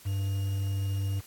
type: tone with quantisation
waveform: triangle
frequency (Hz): 98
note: G2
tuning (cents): 0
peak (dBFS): -25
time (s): 0.05-1.21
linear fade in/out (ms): 20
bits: 8
effects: white hiss -53 dBFS RMS until 1.26 s + AAC 64 kbps